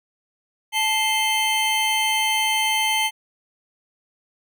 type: tone cluster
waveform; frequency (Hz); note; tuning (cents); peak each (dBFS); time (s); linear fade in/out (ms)
square; 871 / 2098 / 3104; A5 / C7 / G7; -18 / +4 / -18; -24; 0.72-3.11; 50
effects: none